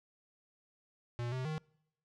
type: tone with pitch steps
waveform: square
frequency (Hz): 119.9 / 128.9 / 155.6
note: A#2 / C3 / D#3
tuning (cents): +49 / -26 / 0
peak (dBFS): -36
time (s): 1.19-1.58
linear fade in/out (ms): 0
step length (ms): 130
effects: noise-tail reverb RT60 0.8 s tail -26 dB re dry + low-pass 5000 Hz 12 dB/octave